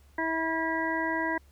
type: harmonic tone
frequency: 324.4 Hz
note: E4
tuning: 28 cents flat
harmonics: 1 / 2 / 3 / 5 / 6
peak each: -32 / -35 / -32 / -34 / -33 dBFS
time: 0.18-1.38 s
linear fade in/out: 5 ms
effects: added 70 Hz sine -55 dBFS peak until 1.51 s + pink hiss -65 dBFS RMS until 1.51 s